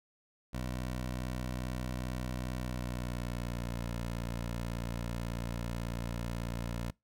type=tone with pitch glide; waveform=15% pulse; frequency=62.4 to 58.22 Hz; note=B1 to A#1; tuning=+19 to -2 cents; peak=-29 dBFS; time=0.53-6.91 s; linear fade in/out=10 ms; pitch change=-121 cents; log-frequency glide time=2.57-3.89 s; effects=noise-tail reverb RT60 0.2 s tail -24 dB re dry